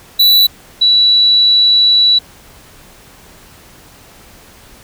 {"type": "tone pair in turn", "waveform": ["square", "sine"], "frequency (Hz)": [3951, 3936], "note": ["B7", "B7"], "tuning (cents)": [0, -7], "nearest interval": "unison", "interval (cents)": 7, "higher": "first", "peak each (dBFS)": -6, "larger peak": "neither", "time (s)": [[0.19, 0.47], [0.81, 2.19]], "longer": "second", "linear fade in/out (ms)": 10, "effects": ["pink hiss -41 dBFS RMS until 4.83 s"]}